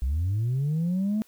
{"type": "linear sweep", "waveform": "sine", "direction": "up", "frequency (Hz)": [59.5, 220], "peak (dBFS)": -21, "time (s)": [0.02, 1.22], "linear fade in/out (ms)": 0, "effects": ["tanh soft clip ceiling -21 dBFS", "white hiss -60 dBFS RMS until 1.27 s"]}